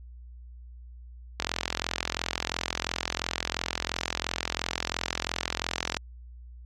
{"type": "click train", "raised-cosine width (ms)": 0.2, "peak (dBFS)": -9, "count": 197, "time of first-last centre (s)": [1.4, 5.969], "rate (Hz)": 42.9, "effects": ["added 60 Hz sine -43 dBFS peak until 6.65 s", "AAC 64 kbps"]}